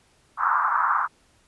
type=band-pass noise; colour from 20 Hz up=pink; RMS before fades=-22 dBFS; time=0.37-1.08 s; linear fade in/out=50 ms; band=960 to 1400 Hz; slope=48 dB/octave; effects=pink hiss -61 dBFS RMS until 1.47 s + resampled to 24000 Hz